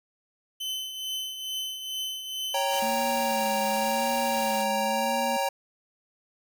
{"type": "tone with tremolo", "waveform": "40% pulse", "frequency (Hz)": 3046, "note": "F#7", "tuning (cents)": 50, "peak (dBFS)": -28, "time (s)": [0.6, 2.8], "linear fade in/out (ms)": 10, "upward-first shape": "triangle", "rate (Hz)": 2.3, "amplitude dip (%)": 60}
{"type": "chord", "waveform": "square", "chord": "G diminished", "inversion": "second", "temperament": "equal", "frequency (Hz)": [554.4, 784, 932.3], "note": ["Db5", "G5", "Bb5"], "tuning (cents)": [0, 0, 0], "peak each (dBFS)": -30, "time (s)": [2.54, 5.49], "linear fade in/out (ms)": 5}
{"type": "noise", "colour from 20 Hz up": "white", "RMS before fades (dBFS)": -39, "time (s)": [2.69, 4.66], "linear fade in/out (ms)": 50}
{"type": "tone with vibrato", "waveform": "sine", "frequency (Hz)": 223.7, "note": "A3", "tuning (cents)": 29, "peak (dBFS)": -33, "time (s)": [2.82, 5.37], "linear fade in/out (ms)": 5, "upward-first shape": "sine", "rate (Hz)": 0.93, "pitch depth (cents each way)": 88}
{"effects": []}